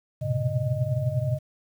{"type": "tone cluster", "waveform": "sine", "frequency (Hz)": [98.3, 117.8, 126, 137.5, 617], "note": ["G2", "A#2", "B2", "C#3", "D#5"], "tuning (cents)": [5, 19, 35, -14, -15], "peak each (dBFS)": [-33, -28, -29, -28, -32], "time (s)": [0.21, 1.39], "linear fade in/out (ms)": 20, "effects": ["9-bit"]}